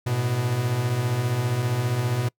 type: beating tone pair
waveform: 45% pulse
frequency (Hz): 108.1 / 123.1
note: A2 / B2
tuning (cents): -30 / -5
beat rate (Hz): 15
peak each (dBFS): -29 / -23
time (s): 0.06-2.29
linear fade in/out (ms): 10
effects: noise-tail reverb RT60 0.1 s tail -25 dB re dry